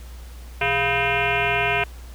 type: tone with frequency modulation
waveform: sine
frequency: 1557 Hz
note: G6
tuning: 12 cents flat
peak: -18 dBFS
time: 0.61-1.84 s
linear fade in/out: 5 ms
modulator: 287 Hz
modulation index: 4.3
effects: added 60 Hz sine -36 dBFS peak until 2.14 s + pink hiss -48 dBFS RMS until 2.14 s